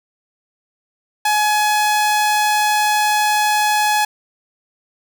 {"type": "tone", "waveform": "sawtooth", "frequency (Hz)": 844, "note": "G#5", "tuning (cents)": 28, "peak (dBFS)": -10, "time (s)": [1.25, 4.05], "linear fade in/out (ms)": 5, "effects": []}